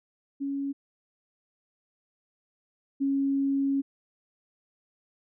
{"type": "tone pair in turn", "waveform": "sine", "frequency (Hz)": [278, 275.3], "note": ["C#4", "C#4"], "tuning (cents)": [5, -12], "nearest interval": "unison", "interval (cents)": 17, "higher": "first", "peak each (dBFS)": [-28, -23], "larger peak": "second", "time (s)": [[0.4, 0.73], [3, 3.82]], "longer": "second", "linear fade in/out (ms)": 20, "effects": []}